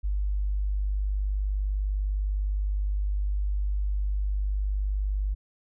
sine tone, 49.86 Hz, G1, 30 cents sharp, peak -24 dBFS, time 0.03-5.35 s, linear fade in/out 20 ms, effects none

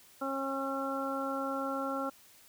harmonic tone, 271.3 Hz, C#4, 37 cents flat, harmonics 1 / 2 / 3 / 4 / 5, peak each -37 / -37 / -41 / -43 / -37 dBFS, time 0.21-2.1 s, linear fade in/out 10 ms, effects white hiss -59 dBFS RMS until 2.48 s

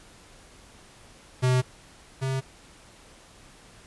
square tone pair in turn, 127.4 / 132.88 Hz, C3 / C3, -46 / +27 cents, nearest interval minor second, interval 73 cents, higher second, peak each -20 / -26 dBFS, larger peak first, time 1.42-1.62 / 2.21-2.41 s, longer neither, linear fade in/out 20 ms, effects pink hiss -52 dBFS RMS until 3.86 s + resampled to 24000 Hz

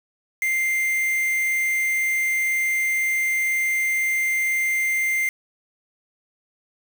triangle tone with quantisation, 2093 Hz, C7, in tune, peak -18 dBFS, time 0.42-5.29 s, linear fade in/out 2 ms, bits 5, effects none

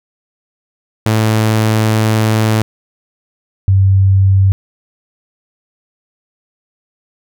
sawtooth / sine tone pair in turn, 109.6 / 96.58 Hz, A2 / G2, -6 / -25 cents, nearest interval major second, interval 219 cents, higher first, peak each -6 dBFS, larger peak neither, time 1.06-2.62 / 3.68-4.52 s, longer first, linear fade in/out 0 ms, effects none

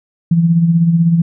sine tone with tremolo, 167.7 Hz, E3, 30 cents sharp, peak -6 dBFS, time 0.31-1.22 s, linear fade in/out 5 ms, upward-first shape sine, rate 16 Hz, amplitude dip 50%, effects none

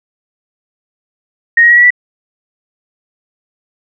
sine tone with pitch steps, 1864.7 / 1888.5 / 1912.7 / 1937.2 / 1961.9 Hz, A#6 / A#6 / A#6 / B6 / B6, 0 / +22 / +44 / -34 / -12 cents, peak -3 dBFS, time 1.57-1.905 s, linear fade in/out 5 ms, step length 67 ms, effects none

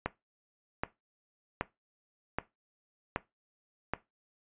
click train, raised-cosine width 0.5 ms, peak -15 dBFS, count 6, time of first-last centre 0.06-3.936 s, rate 1.29 Hz, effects noise-tail reverb RT60 0.2 s tail -17 dB re dry + resampled to 8000 Hz

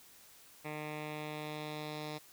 10% pulse tone with low-pass filter sweep, 151.8 Hz, D#3, 42 cents flat, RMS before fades -42 dBFS, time 0.64-2.19 s, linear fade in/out 20 ms, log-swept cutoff 2400 to 4600 Hz, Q 2.1, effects white hiss -59 dBFS RMS until 2.32 s

